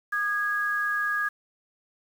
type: tone pair together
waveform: sine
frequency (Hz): 1220 / 1654.9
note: D#6 / G#6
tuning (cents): -34 / -7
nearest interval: perfect fourth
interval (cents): 527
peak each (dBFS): -30 / -25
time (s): 0.12-1.29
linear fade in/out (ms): 10
effects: 8-bit